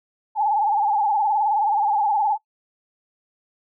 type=tone with vibrato; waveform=sine; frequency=838 Hz; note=G#5; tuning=15 cents sharp; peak=-17 dBFS; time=0.35-2.38 s; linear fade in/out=50 ms; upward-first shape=sine; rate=19 Hz; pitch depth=89 cents each way; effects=noise-tail reverb RT60 0.1 s tail -21 dB re dry